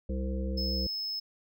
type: harmonic tone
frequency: 65.1 Hz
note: C2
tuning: 8 cents flat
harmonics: 1 / 3 / 5 / 7 / 8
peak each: -31 / -36 / -42 / -44 / -41 dBFS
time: 0.09-0.87 s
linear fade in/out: 5 ms
type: tone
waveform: triangle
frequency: 5200 Hz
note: E8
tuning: 24 cents flat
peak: -31 dBFS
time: 0.57-1.2 s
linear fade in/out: 10 ms
effects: none